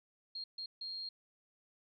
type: tone bursts at uneven times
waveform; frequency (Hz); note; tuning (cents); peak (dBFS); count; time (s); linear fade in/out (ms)
sine; 4231; C8; +19; -40; 3; 0.35-0.44 / 0.58-0.66 / 0.81-1.09; 5
effects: none